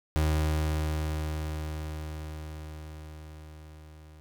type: tone with level ramp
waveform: 35% pulse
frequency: 77.3 Hz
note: D#2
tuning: 11 cents flat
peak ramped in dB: -21 to -47 dBFS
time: 0.16-4.2 s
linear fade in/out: 0 ms
effects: none